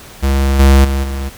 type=tone with level steps; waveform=square; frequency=68.1 Hz; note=C#2; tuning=30 cents flat; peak=-11 / -5 / -14 / -19 dBFS; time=0.22-1.3 s; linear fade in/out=20 ms; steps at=0.59 / 0.84 / 1.03 s; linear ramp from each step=10 ms; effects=pink hiss -36 dBFS RMS until 1.37 s